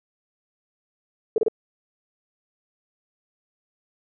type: tone bursts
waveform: sine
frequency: 441.3 Hz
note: A4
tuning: 5 cents sharp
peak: -16 dBFS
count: 3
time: 1.36-1.483 s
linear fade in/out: 2 ms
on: 21 ms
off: 30 ms
effects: none